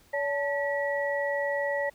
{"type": "tone cluster", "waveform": "sine", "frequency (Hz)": [569, 879, 1930], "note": ["C#5", "A5", "B6"], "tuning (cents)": [45, -2, -40], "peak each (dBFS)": [-28, -35, -31], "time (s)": [0.13, 1.9], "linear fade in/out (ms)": 10, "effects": ["pink hiss -60 dBFS RMS until 1.94 s"]}